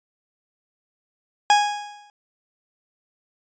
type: tone with exponential decay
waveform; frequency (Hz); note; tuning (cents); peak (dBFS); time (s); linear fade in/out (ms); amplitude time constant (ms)
40% pulse; 827; G#5; -8; -10; 1.5-2.1; 1; 130
effects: resampled to 16000 Hz